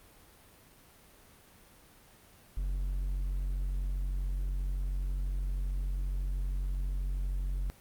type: tone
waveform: triangle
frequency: 46.25 Hz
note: F#1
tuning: in tune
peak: -28 dBFS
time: 2.57-7.7 s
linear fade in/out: 0 ms
effects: pink hiss -58 dBFS RMS until 7.8 s + Opus 32 kbps